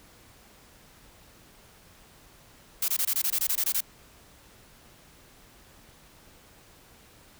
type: noise bursts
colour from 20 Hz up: blue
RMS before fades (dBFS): -26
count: 12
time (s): 2.82-3.807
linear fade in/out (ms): 5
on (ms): 63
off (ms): 21
effects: pink hiss -55 dBFS RMS until 7.39 s